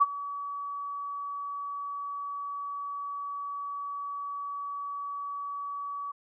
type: tone with ADSR envelope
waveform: sine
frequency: 1139 Hz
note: C#6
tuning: 47 cents sharp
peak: -15 dBFS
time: 0-6.12 s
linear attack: 19 ms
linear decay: 32 ms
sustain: -18 dB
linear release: 12 ms
effects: none